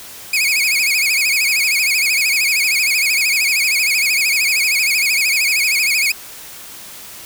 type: tone with vibrato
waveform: sawtooth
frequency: 2349 Hz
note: D7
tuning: in tune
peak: -10 dBFS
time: 0.33-6.12 s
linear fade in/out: 5 ms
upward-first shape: sine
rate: 13 Hz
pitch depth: 150 cents each way
effects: white hiss -35 dBFS RMS until 7.25 s